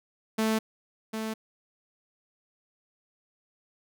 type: tone with echo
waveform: sawtooth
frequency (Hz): 220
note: A3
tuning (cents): 0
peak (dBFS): -20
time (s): 0.38-0.59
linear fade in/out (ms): 10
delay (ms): 750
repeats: 1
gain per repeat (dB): -7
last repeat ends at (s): 1.34
effects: none